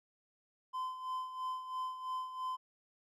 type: tone with tremolo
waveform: triangle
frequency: 1026 Hz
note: C6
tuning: 34 cents flat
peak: -33 dBFS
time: 0.73-2.57 s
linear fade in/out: 20 ms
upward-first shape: sine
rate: 3 Hz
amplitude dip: 65%
effects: none